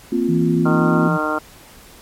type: chord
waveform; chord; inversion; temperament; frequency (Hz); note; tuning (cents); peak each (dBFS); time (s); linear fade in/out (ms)
sine; Bb suspended second; none; equal; 233.1 / 261.6 / 349.2; Bb3 / C4 / F4; 0 / 0 / 0; -20; 0.12-1.08; 5
type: tone with pitch glide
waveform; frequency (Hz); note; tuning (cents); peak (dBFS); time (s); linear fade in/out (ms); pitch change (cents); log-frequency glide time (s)
sine; 164.81 to 167.4; E3 to E3; 0 to +27; -17; 0.28-1.18; 20; +27; 0.67-0.98
type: harmonic tone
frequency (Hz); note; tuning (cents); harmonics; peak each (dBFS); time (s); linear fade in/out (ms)
153.6; D#3; -22; 2 / 3 / 4 / 5 / 6 / 7 / 8 / 9; -24 / -28 / -25 / -29 / -29 / -27 / -29 / -23; 0.65-1.39; 10
effects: pink hiss -44 dBFS RMS until 2.01 s + MP3 64 kbps